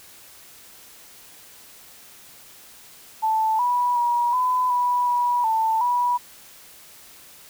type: tone with pitch steps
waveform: sine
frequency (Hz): 879 / 978 / 958 / 1006 / 981 / 972 / 889 / 975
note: A5 / B5 / A#5 / B5 / B5 / B5 / A5 / B5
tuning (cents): -2 / -17 / +47 / +32 / -12 / -28 / +18 / -23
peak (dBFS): -18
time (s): 3.22-6.18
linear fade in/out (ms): 20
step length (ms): 370
effects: white hiss -47 dBFS RMS until 7.49 s